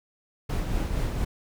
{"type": "noise with tremolo", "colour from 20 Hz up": "brown", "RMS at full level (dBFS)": -26, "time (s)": [0.49, 1.25], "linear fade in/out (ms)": 10, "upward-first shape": "sine", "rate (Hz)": 4.3, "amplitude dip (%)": 35, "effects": []}